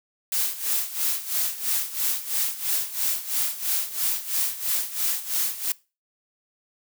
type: noise with tremolo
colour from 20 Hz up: blue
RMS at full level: -23 dBFS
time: 0.32-5.72 s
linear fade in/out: 2 ms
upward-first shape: sine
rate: 3 Hz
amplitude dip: 80%
effects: noise-tail reverb RT60 0.3 s tail -22 dB re dry